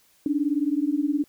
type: beating tone pair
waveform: sine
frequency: 282.5 / 301.5 Hz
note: C#4 / D4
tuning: +33 / +46 cents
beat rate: 19 Hz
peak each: -24 dBFS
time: 0.26-1.24 s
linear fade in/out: 2 ms
effects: white hiss -61 dBFS RMS until 1.28 s